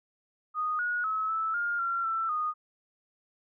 sine tone with pitch steps, 1240 / 1450 / 1289 / 1313 / 1412 / 1371 / 1334 / 1234 Hz, D#6 / F#6 / E6 / E6 / F6 / F6 / E6 / D#6, -6 / -35 / -39 / -7 / +19 / -32 / +20 / -15 cents, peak -27 dBFS, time 0.54-2.54 s, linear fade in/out 50 ms, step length 250 ms, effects none

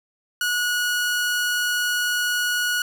sawtooth tone, 1458 Hz, F#6, 26 cents flat, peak -17 dBFS, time 0.41-2.82 s, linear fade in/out 2 ms, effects none

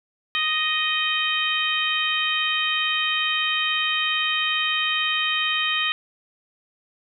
harmonic tone, 622.3 Hz, D#5, in tune, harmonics 2 / 3 / 4 / 5 / 6, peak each -29 / -27 / -26 / -25 / -29 dBFS, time 0.35-5.92 s, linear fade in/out 0 ms, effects none

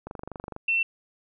click train, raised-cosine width 1 ms, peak -22 dBFS, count 13, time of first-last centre 0.07-0.564 s, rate 24.3 Hz
sine tone, 2697 Hz, E7, 39 cents sharp, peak -21 dBFS, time 0.68-0.83 s, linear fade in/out 5 ms
effects none

